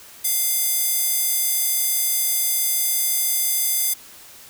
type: tone with high-pass filter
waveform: square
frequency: 698.5 Hz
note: F5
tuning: in tune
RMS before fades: -21 dBFS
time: 0.24-3.94 s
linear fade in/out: 10 ms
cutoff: 9400 Hz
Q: 0.69
effects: white hiss -44 dBFS RMS until 4.49 s